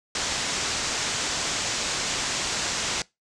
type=low-pass noise; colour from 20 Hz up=white; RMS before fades=-28 dBFS; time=0.15-3.02 s; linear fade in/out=2 ms; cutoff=7700 Hz; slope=48 dB/octave; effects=noise-tail reverb RT60 0.2 s tail -22 dB re dry